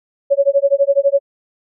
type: tone with tremolo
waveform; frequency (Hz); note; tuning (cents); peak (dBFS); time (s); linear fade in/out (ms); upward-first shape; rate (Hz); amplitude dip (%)
sine; 558; C#5; +11; -7; 0.3-1.2; 20; sine; 12; 100
effects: none